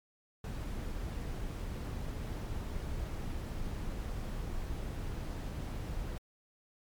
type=noise; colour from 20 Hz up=brown; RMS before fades=-38 dBFS; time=0.44-6.18 s; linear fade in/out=2 ms; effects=MP3 96 kbps

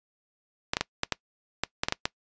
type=clicks; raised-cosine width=0.2 ms; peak=-7 dBFS; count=10; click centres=0.735 / 0.769 / 0.81 / 1.034 / 1.123 / 1.636 / 1.835 / 1.885 / 1.924 / 2.055 s; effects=noise-tail reverb RT60 0.1 s tail -23 dB re dry + resampled to 16000 Hz

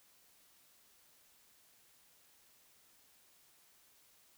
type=silence; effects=white hiss -67 dBFS RMS until 4.37 s

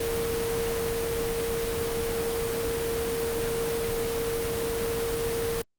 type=tone in noise; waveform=sine; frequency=461.2 Hz; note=A#4; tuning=19 cents flat; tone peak=-27 dBFS; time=0-5.62 s; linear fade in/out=5 ms; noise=pink; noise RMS=-32 dBFS; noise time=0-5.62 s; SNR=+2 dB; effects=Opus 32 kbps

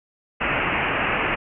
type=low-pass noise; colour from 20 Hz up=white; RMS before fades=-23 dBFS; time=0.4-1.36 s; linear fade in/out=20 ms; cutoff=2800 Hz; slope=96 dB/octave; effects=none

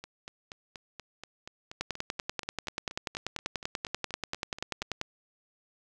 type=two click trains; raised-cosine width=0.2 ms; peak=-14 / -24 dBFS; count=34 / 21; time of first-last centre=1.81-5.014 / 0.04-4.825 s; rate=10.3 / 4.18 Hz; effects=none

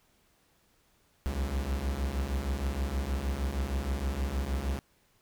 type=beating tone pair; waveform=45% pulse; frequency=62.9 / 69.3 Hz; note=B1 / C#2; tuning=+32 / 0 cents; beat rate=6.4 Hz; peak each=-34 / -31 dBFS; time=1.26-4.79 s; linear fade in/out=0 ms; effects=pink hiss -68 dBFS RMS until 5.21 s

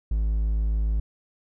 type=tone; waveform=triangle; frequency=53.5 Hz; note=A1; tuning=48 cents flat; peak=-19 dBFS; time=0.11-1 s; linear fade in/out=5 ms; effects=none

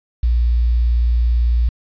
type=tone with quantisation; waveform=sine; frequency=59 Hz; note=A#1; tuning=22 cents sharp; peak=-12 dBFS; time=0.23-1.69 s; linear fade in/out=5 ms; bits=7; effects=resampled to 11025 Hz

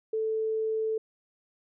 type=tone; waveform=sine; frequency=440 Hz; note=A4; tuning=in tune; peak=-26 dBFS; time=0.13-0.98 s; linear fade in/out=5 ms; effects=none

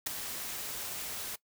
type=noise with ADSR envelope; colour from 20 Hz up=white; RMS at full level=-29 dBFS; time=0.06-1.36 s; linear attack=10 ms; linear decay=7 ms; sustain=-10 dB; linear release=10 ms; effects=noise-tail reverb RT60 0.1 s tail -20 dB re dry

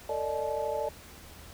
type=tone cluster; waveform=sine; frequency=449.1 / 582 / 615 / 862 Hz; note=A4 / D5 / D#5 / A5; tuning=+35 / -16 / -20 / -36 cents; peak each=-35 / -33 / -35 / -35 dBFS; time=0.09-0.89 s; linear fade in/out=5 ms; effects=added 76 Hz sine -53 dBFS peak until 1.53 s + pink hiss -50 dBFS RMS until 1.53 s

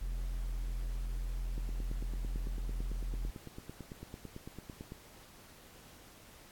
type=tone; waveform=triangle; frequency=42.67 Hz; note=F1; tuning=39 cents flat; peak=-32 dBFS; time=0.01-3.31 s; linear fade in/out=10 ms
type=click train; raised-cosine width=3 ms; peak=-31 dBFS; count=31; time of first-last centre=1.58-4.921 s; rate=8.98 Hz
effects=pink hiss -57 dBFS RMS until 6.51 s + AAC 64 kbps

